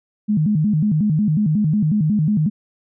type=tone with vibrato; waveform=sine; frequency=180 Hz; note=F#3; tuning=47 cents flat; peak=-14 dBFS; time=0.28-2.5 s; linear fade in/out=20 ms; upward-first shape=square; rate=5.5 Hz; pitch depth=270 cents each way; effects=none